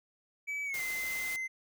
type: tone with pitch glide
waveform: triangle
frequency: 2291 to 2065 Hz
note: D7 to C7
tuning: -44 to -23 cents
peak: -32 dBFS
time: 0.47-1.48 s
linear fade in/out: 20 ms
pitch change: -179 cents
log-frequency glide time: 0.65-0.81 s
type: noise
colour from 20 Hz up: white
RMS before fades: -42 dBFS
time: 0.74-1.36 s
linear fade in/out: 0 ms
effects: none